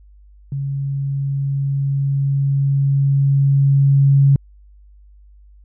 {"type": "tone with level ramp", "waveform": "sine", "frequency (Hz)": 138.59, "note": "C#3", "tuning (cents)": 0, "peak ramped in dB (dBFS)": [-20, -8], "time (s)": [0.52, 4.36], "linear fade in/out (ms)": 2, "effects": ["added 50 Hz sine -43 dBFS peak until 5.64 s"]}